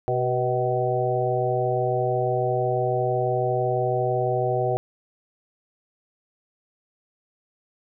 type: harmonic tone with a mistuned harmonic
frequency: 126 Hz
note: B2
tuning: 35 cents sharp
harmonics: 1 / 3 / 4 / 5 / 6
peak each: -27 / -27 / -27 / -27 / -27 dBFS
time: 0.08-4.77 s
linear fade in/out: 0 ms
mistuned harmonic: 4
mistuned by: -49 cents
effects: none